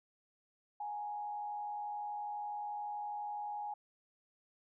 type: tone with frequency modulation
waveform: sine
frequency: 830.6 Hz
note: G#5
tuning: in tune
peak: -38 dBFS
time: 0.8-3.74 s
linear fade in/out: 5 ms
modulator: 91.8 Hz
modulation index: 0.43
effects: none